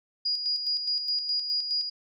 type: tone with tremolo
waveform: sine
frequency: 4879 Hz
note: D#8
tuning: 35 cents flat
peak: -24 dBFS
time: 0.25-1.9 s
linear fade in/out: 10 ms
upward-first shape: square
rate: 4.8 Hz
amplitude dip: 50%
effects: none